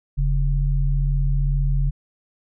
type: tone pair together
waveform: sine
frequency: 41.36 / 139.2 Hz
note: E1 / C#3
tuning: +7 / +8 cents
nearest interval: octave + major sixth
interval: 2101 cents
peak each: -18 / -22 dBFS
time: 0.17-1.91 s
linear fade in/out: 20 ms
effects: none